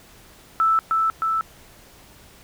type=tone with echo; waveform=sine; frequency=1318.5 Hz; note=E6; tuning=in tune; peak=-15 dBFS; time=0.6-0.79 s; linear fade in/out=0 ms; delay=310 ms; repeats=2; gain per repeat=-2 dB; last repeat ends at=1.41 s; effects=pink hiss -49 dBFS RMS until 2.43 s